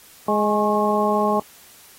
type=harmonic tone with a mistuned harmonic; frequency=209 Hz; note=G#3; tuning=11 cents sharp; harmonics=1 / 2 / 3 / 4 / 5; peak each=-23 / -23 / -23 / -23 / -23 dBFS; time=0.28-1.4 s; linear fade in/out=5 ms; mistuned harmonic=5; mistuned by=+61 cents; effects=white hiss -48 dBFS RMS until 1.98 s + AAC 48 kbps